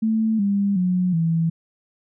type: tone with pitch steps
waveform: sine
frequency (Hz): 220.9 / 200.2 / 181.51 / 164.53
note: A3 / G3 / F#3 / E3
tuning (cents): +7 / +37 / -33 / -3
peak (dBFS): -17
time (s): 0.02-1.5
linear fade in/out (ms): 10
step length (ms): 370
effects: none